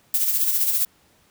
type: noise with tremolo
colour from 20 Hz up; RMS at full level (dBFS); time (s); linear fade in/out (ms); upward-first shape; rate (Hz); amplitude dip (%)
violet; -19; 0.14-0.85; 2; sine; 15; 50
effects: pink hiss -59 dBFS RMS until 1.3 s + high-pass 60 Hz 12 dB/octave